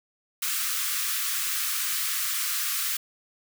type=high-pass noise; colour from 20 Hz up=white; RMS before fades=-28 dBFS; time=0.42-2.97 s; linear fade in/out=5 ms; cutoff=1100 Hz; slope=96 dB/octave; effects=none